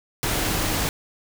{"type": "tone in noise", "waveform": "sine", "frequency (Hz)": 311.1, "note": "D#4", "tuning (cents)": 0, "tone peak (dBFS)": -33, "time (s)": [0.32, 0.77], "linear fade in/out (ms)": 0, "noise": "pink", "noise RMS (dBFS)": -24, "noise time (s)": [0.23, 0.89], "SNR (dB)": -12, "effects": []}